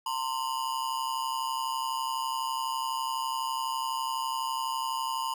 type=ring-modulated tone; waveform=square; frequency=978 Hz; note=B5; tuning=17 cents flat; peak=-27 dBFS; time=0.06-5.34 s; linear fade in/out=5 ms; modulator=66 Hz; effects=10-bit